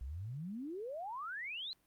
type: exponential sweep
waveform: sine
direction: up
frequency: 58.27 to 4186 Hz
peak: -40 dBFS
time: 0.01-1.73 s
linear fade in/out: 0 ms
effects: pink hiss -74 dBFS RMS until 1.86 s + Opus 48 kbps